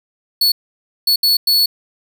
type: tone bursts at uneven times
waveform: 45% pulse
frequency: 4415 Hz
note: C#8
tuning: 8 cents flat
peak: -10 dBFS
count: 4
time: 0.41-0.52 / 1.07-1.16 / 1.23-1.37 / 1.47-1.66 s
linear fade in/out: 5 ms
effects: none